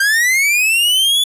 45% pulse linear sweep, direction up, 1568 to 3469 Hz, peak -11 dBFS, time 0-1.24 s, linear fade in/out 5 ms, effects resampled to 32000 Hz

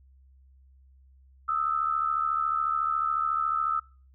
sine tone pair together, 1244.5 / 1318.5 Hz, D#6 / E6, 0 / 0 cents, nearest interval minor second, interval 100 cents, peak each -29 / -26 dBFS, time 1.48-3.8 s, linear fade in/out 10 ms, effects noise-tail reverb RT60 0.4 s tail -26 dB re dry + added 66 Hz sine -54 dBFS peak until 4.14 s

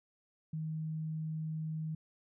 sine tone, 157.5 Hz, D#3, 21 cents sharp, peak -35 dBFS, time 0.53-1.95 s, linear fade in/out 5 ms, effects none

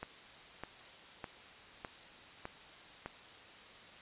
click train, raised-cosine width 0.5 ms, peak -26 dBFS, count 6, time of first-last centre 0.03-3.06 s, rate 1.65 Hz, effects white hiss -54 dBFS RMS until 4.01 s + resampled to 8000 Hz

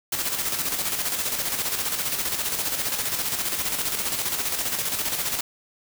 white noise with tremolo, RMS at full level -25 dBFS, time 0.12-5.41 s, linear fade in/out 5 ms, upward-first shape square, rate 15 Hz, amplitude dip 45%, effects none

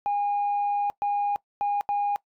sine tone bursts at uneven times, 816 Hz, G#5, 31 cents flat, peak -21 dBFS, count 4, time 0.06-0.9 / 1.02-1.36 / 1.61-1.81 / 1.89-2.16 s, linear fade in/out 0 ms, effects noise-tail reverb RT60 0.1 s tail -22 dB re dry + tanh soft clip ceiling -20 dBFS

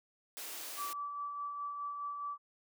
white high-pass noise, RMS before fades -44 dBFS, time 0.37-0.93 s, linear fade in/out 0 ms, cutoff 270 Hz, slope 48 dB/octave
sine tone with tremolo, 1156 Hz, D6, 28 cents flat, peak -36 dBFS, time 0.76-2.38 s, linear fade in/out 50 ms, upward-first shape sine, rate 4.8 Hz, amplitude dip 35%
effects none

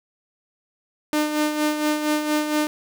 sawtooth tone with tremolo, 302 Hz, D4, 48 cents sharp, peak -14 dBFS, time 1.13-2.67 s, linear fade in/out 0 ms, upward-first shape sine, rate 4.3 Hz, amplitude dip 55%, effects none

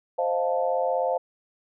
sine chord, F dominant seventh, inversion second, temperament equal, 523.3 / 622.3 / 698.5 / 880 Hz, C5 / Eb5 / F5 / A5, 0 / 0 / 0 / 0 cents, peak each -25 / -30 / -27 / -31 dBFS, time 0.18-1.18 s, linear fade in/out 10 ms, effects none

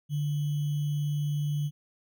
sine tone with sample-and-hold, 146.83 Hz, D3, in tune, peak -26 dBFS, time 0.09-1.71 s, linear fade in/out 50 ms, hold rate 3150 Hz, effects none

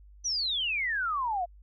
sine exponential sweep, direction down, 6080 to 675 Hz, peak -27 dBFS, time 0.24-1.46 s, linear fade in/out 20 ms, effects added 50 Hz sine -50 dBFS peak until 1.62 s

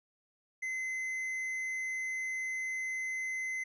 sine tone with tanh clipping, 2051 Hz, C7, 35 cents flat, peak -35 dBFS, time 0.62-3.64 s, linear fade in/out 10 ms, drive 7 dB, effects none

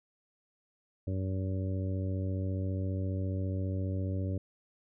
harmonic tone, 94.7 Hz, F#2, 41 cents sharp, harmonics 1 / 2 / 3 / 4 / 5 / 6, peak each -31 / -40 / -40 / -46 / -47 / -45 dBFS, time 1.07-4.38 s, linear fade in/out 5 ms, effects none

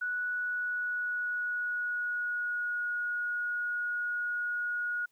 sine tone with pitch glide, 1473 to 1447.7 Hz, F#6 to F#6, -8 to -38 cents, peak -30 dBFS, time 0.01-5.06 s, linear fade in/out 10 ms, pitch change -30 cents, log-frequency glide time 0.28-2.88 s, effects white hiss -73 dBFS RMS until 5.11 s

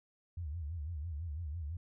sine tone with vibrato, 79.3 Hz, D#2, 33 cents sharp, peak -37 dBFS, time 0.37-1.77 s, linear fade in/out 5 ms, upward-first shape sine, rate 6 Hz, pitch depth 180 cents each way, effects none

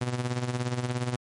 sawtooth tone with tremolo, 123.47 Hz, B2, in tune, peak -21 dBFS, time 0.01-1.16 s, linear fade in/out 5 ms, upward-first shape sine, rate 17 Hz, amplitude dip 65%, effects MP3 48 kbps

